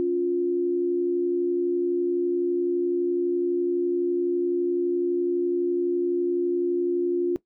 sine tone pair together, 280 / 351.9 Hz, C#4 / F4, +18 / +13 cents, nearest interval major third, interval 395 cents, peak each -30 / -21 dBFS, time 0-7.36 s, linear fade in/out 0 ms, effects noise-tail reverb RT60 0.1 s tail -18 dB re dry

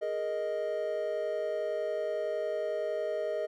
triangle chord, Ab suspended second, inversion none, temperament equal, 415.3 / 466.2 / 622.3 Hz, Ab4 / Bb4 / Eb5, 0 / 0 / 0 cents, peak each -35 / -35 / -30 dBFS, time 0.01-3.47 s, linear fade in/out 20 ms, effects none

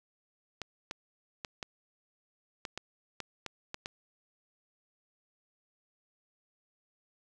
clicks, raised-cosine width 0.2 ms, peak -20 dBFS, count 10, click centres 0.617 / 0.911 / 1.448 / 1.628 / 2.652 / 2.776 / 3.203 / 3.463 / 3.744 / 3.859 s, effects none

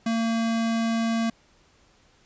square tone, 227.7 Hz, A#3, 40 cents flat, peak -23 dBFS, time 0.06-1.3 s, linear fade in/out 5 ms, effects pink hiss -60 dBFS RMS until 2.25 s + resampled to 16000 Hz

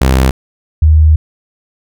sawtooth / sine tone pair in turn, 65.41 / 77.79 Hz, C2 / D#2, 0 / 0 cents, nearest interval minor third, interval 300 cents, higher second, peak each -3 dBFS, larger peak neither, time 0.01-0.31 / 0.82-1.16 s, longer second, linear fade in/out 5 ms, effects none

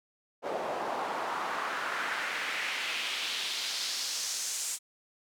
pink noise with band-pass filter sweep, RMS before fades -34 dBFS, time 0.42-4.79 s, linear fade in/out 50 ms, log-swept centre 590 to 8000 Hz, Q 1.8, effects high-pass 200 Hz 12 dB/octave

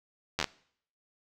slowing click train, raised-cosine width 0.2 ms, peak -11 dBFS, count 5, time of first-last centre 0.39-0.443 s, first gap 11 ms, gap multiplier 1.12, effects noise-tail reverb RT60 0.6 s tail -21 dB re dry

